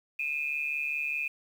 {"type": "tone pair together", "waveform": "sine", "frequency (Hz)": [2447, 2592], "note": ["D#7", "E7"], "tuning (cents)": [-29, -30], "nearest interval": "minor second", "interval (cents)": 99, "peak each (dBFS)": [-31, -33], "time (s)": [0.19, 1.28], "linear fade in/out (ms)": 5, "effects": ["9-bit"]}